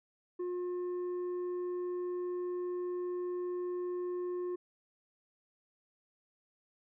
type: tone with tanh clipping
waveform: triangle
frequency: 357.5 Hz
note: F4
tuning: 41 cents sharp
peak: -35 dBFS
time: 0.39-4.56 s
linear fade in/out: 10 ms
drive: 9 dB
effects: none